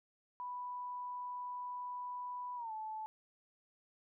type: tone with pitch glide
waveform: sine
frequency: 987.8 to 869.9 Hz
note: B5 to A5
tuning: 0 to -20 cents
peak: -40 dBFS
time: 0.4-3.06 s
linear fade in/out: 0 ms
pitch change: -220 cents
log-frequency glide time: 2.56-2.72 s
effects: none